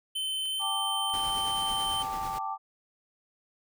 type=tone with pitch glide; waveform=square; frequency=3072 to 3102 Hz; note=G7 to G7; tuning=-36 to -19 cents; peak=-30 dBFS; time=0.15-2.03 s; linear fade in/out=10 ms; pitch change=+17 cents; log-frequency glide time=0.49-0.66 s
type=clicks; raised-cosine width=0.2 ms; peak=-35 dBFS; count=6; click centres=0.456 / 0.619 / 1.099 / 1.19 / 1.816 / 2.371 s
type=chord; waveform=sine; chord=G suspended second; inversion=none; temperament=equal; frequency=784 / 880 / 1174.7 Hz; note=G5 / A5 / D6; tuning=0 / 0 / 0 cents; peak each=-35 dBFS; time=0.59-2.58 s; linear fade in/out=50 ms
type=noise with tremolo; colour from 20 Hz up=pink; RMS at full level=-41 dBFS; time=1.13-2.39 s; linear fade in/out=10 ms; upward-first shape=sine; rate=9.1 Hz; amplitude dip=35%
effects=none